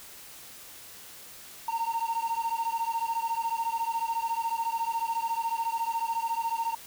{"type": "beating tone pair", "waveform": "triangle", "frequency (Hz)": [911, 925], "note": ["A#5", "A#5"], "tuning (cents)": [-40, -14], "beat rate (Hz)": 14, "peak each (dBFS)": [-27, -28], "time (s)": [1.68, 6.75], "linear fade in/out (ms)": 5, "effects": ["tanh soft clip ceiling -22 dBFS", "white hiss -47 dBFS RMS until 6.86 s"]}